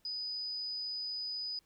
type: tone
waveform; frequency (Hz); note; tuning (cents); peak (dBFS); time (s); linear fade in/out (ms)
sine; 4978; D#8; 0; -36; 0.05-1.59; 2
effects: pink hiss -72 dBFS RMS until 1.65 s